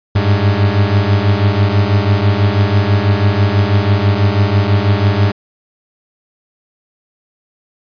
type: beating tone pair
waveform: 40% pulse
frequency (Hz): 98 / 104.1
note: G2 / G#2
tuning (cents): 0 / +5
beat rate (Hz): 6.1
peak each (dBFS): -12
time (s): 0.15-5.32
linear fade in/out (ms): 10
effects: resampled to 11025 Hz